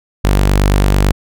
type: tone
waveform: sawtooth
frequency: 49 Hz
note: G1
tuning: in tune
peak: -5 dBFS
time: 0.24-1.12 s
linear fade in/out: 10 ms
effects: none